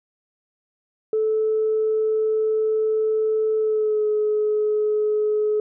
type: tone with pitch glide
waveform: sine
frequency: 435.9 to 424.7 Hz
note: A4 to G#4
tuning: -16 to +39 cents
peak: -17 dBFS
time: 1.13-5.6 s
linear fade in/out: 2 ms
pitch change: -45 cents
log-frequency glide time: 3.57-4.05 s
effects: tanh soft clip ceiling -13 dBFS